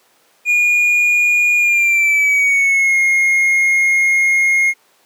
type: tone with pitch glide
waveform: triangle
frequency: 2436 to 2145 Hz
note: D#7 to C7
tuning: -37 to +42 cents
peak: -9 dBFS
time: 0.45-4.74 s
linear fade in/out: 50 ms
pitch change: -221 cents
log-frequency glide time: 1.57-2.98 s
effects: pink hiss -54 dBFS RMS until 5.05 s + high-pass 400 Hz 12 dB/octave